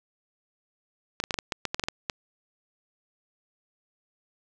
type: clicks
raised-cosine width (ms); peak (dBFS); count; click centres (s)
0.2; -10; 12; 1.201 / 1.239 / 1.308 / 1.342 / 1.388 / 1.522 / 1.653 / 1.745 / 1.796 / 1.838 / 1.885 / 2.098
effects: none